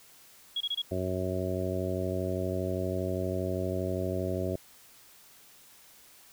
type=tone bursts; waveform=sine; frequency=3322 Hz; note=G#7; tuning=in tune; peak=-28 dBFS; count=4; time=0.56-0.819 s; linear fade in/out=5 ms; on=46 ms; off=25 ms
type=harmonic tone; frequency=92.5 Hz; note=F#2; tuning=in tune; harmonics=1 / 2 / 3 / 4 / 5 / 6 / 7; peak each=-34 / -37 / -38 / -35 / -41 / -37 / -37 dBFS; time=0.91-4.56 s; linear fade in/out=5 ms
effects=white hiss -56 dBFS RMS until 6.32 s